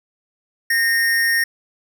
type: tone with amplitude modulation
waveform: square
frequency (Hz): 1844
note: A#6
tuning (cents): -19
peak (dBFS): -14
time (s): 0.7-1.44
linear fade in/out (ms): 5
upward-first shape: sine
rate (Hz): 224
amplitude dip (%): 40
effects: none